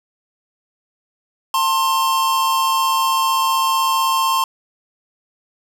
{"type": "tone pair together", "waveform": "square", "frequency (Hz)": [901, 1056.7], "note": ["A5", "C6"], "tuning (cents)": [41, 17], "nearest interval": "minor third", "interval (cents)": 276, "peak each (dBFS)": [-21, -17], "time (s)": [1.54, 4.44], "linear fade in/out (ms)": 2, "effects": []}